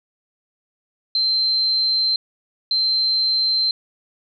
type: tone bursts at uneven times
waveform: sine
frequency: 4117 Hz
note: C8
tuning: 29 cents flat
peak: -16 dBFS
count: 2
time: 1.15-2.16 / 2.71-3.71 s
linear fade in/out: 2 ms
effects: none